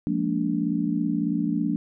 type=chord; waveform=sine; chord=Bb dominant seventh; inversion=second; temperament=just; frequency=174.81 / 209.8 / 233.1 / 291.4 Hz; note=F3 / Ab3 / Bb3 / D4; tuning=+2 / +18 / 0 / -13 cents; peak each=-28 / -29 / -28 / -26 dBFS; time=0.07-1.76 s; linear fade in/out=0 ms; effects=none